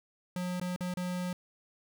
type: tone with dropouts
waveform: square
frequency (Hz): 180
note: F#3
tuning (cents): -47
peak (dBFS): -33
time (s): 0.36-1.33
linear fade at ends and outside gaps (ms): 2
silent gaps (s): 0.599-0.613 / 0.762-0.807 / 0.939-0.971
effects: none